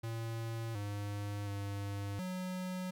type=tone with pitch steps; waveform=square; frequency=114.1 / 102.2 / 100.5 / 183.9 Hz; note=A#2 / G#2 / G2 / F#3; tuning=-37 / -27 / +44 / -10 cents; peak=-38 dBFS; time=0.03-2.91 s; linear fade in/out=10 ms; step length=720 ms; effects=13-bit